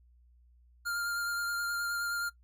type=tone with vibrato; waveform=square; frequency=1401 Hz; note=F6; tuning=5 cents sharp; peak=-32 dBFS; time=0.85-2.3 s; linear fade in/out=20 ms; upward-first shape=sine; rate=9.5 Hz; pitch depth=15 cents each way; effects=noise-tail reverb RT60 0.1 s tail -18 dB re dry + added 60 Hz sine -59 dBFS peak until 2.43 s